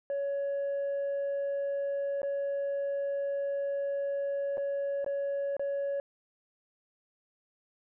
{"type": "tone with dropouts", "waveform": "sine", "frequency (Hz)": 560, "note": "C#5", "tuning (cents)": 18, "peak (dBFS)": -27, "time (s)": [0.1, 6], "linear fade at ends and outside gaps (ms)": 1, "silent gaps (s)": [[2.218, 2.231], [4.572, 4.579], [5.045, 5.063], [5.567, 5.595]], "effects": ["tanh soft clip ceiling -28 dBFS"]}